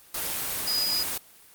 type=tone in noise; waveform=sine; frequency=4942 Hz; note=D#8; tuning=13 cents flat; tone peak=-24 dBFS; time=0.67-1.03 s; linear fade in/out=5 ms; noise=white; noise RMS=-30 dBFS; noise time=0.14-1.18 s; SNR=+3 dB; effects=white hiss -53 dBFS RMS until 1.54 s + Opus 24 kbps